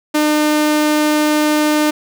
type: tone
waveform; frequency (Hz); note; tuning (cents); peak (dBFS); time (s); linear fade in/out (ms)
sawtooth; 302.2; D4; +50; -8; 0.14-1.91; 10
effects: none